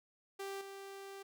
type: tone with level steps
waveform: sawtooth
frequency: 392.5 Hz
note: G4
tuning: 2 cents sharp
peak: -37 / -43 dBFS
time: 0.39-1.23 s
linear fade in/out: 10 ms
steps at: 0.61 s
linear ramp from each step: 2 ms
effects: none